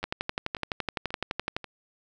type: two click trains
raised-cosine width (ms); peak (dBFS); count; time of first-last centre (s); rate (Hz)
0.3; -22 / -12; 4 / 19; 0.03-1.643 / 0.04-1.565; 1.86 / 11.8
effects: none